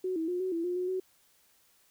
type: tone with pitch steps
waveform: sine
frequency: 370.6 / 323.6 / 357.4 / 373.4 / 334 / 356.2 / 363.2 / 373.5 Hz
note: F#4 / E4 / F4 / F#4 / E4 / F4 / F#4 / F#4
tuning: +3 / -32 / +40 / +16 / +23 / +34 / -32 / +16 cents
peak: -29 dBFS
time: 0.04-1 s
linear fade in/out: 5 ms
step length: 120 ms
effects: white hiss -66 dBFS RMS until 1.9 s